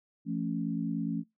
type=chord; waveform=sine; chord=F augmented; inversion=none; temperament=equal with one note detuned; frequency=170.13 / 220 / 277.2 Hz; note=F3 / A3 / C#4; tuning=-45 / 0 / 0 cents; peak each=-34 dBFS; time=0.25-1.24 s; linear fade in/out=50 ms; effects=noise-tail reverb RT60 0.2 s tail -24 dB re dry